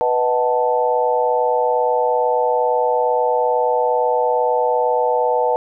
sine chord, B dominant seventh, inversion none, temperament equal, 493.9 / 622.3 / 740 / 880 Hz, B4 / D#5 / F#5 / A5, 0 / 0 / 0 / 0 cents, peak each -18 / -22 / -23 / -19 dBFS, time 0.01-5.56 s, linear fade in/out 0 ms, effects none

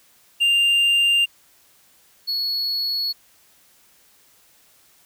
triangle tone pair in turn, 2794 / 4372 Hz, F7 / C#8, 0 / -25 cents, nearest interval minor sixth, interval 775 cents, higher second, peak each -13 / -20 dBFS, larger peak first, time 0.4-1.26 / 2.27-3.13 s, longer neither, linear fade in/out 20 ms, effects white hiss -56 dBFS RMS until 5.05 s

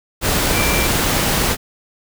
sine tone in noise, 2349 Hz, D7, in tune, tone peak -22 dBFS, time 0.52-0.89 s, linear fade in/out 50 ms, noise pink, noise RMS -17 dBFS, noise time 0.21-1.57 s, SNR -8 dB, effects none

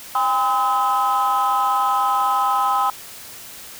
sine tone cluster, 803 / 1021 / 1281 Hz, G5 / C6 / E6, +41 / -43 / -50 cents, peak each -19 dBFS, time 0.15-2.9 s, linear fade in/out 2 ms, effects tanh soft clip ceiling -11 dBFS + white hiss -38 dBFS RMS until 3.79 s

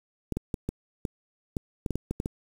clicks, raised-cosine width 3 ms, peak -16 dBFS, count 12, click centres 0.323 / 0.37 / 0.542 / 0.69 / 1.052 / 1.568 / 1.862 / 1.907 / 1.956 / 2.11 / 2.201 / 2.259 s, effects 7-bit

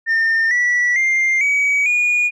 sine tone with pitch steps, 1811 / 1952.2 / 2104 / 2269 / 2445 Hz, A6 / B6 / C7 / C#7 / D#7, +49 / -21 / +9 / +40 / -31 cents, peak -11 dBFS, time 0.06-2.31 s, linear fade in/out 50 ms, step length 450 ms, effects tanh soft clip ceiling -12 dBFS

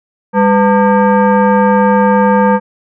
sine tone with frequency modulation, 201.4 Hz, G3, 47 cents sharp, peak -6 dBFS, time 0.33-2.6 s, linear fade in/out 50 ms, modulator 703 Hz, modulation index 1.3, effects none

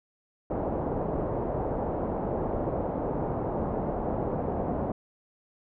white low-pass noise, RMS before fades -30 dBFS, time 0.5-4.92 s, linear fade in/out 5 ms, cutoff 740 Hz, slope 24 dB/octave, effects none

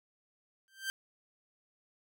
sawtooth tone with exponential growth, 1568 Hz, G6, in tune, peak -27 dBFS, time 0.68-0.9 s, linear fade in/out 0 ms, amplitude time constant 46 ms, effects none

